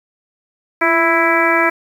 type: harmonic tone with a mistuned harmonic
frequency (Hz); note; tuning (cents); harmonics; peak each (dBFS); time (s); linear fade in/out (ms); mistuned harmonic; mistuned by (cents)
330.4; E4; +4; 1 / 2 / 3 / 4 / 5 / 6 / 7; -19 / -19 / -19 / -19 / -19 / -19 / -19; 0.81-1.7; 10; 1; +39
effects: 7-bit